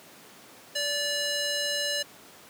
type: tone with band-pass filter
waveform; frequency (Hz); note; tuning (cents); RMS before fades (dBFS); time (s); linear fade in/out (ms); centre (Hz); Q
square; 580; D5; -22; -29; 0.75-2.03; 10; 4500; 1
effects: pink hiss -50 dBFS RMS until 2.49 s + high-pass 200 Hz 12 dB/octave